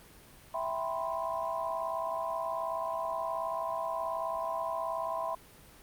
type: chord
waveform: sine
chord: C major seventh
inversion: first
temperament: equal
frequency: 659.3 / 784 / 987.8 / 1046.5 Hz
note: E5 / G5 / B5 / C6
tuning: 0 / 0 / 0 / 0 cents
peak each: -35 / -40 / -36 / -38 dBFS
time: 0.54-5.35 s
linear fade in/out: 5 ms
effects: pink hiss -55 dBFS RMS until 5.82 s + Opus 32 kbps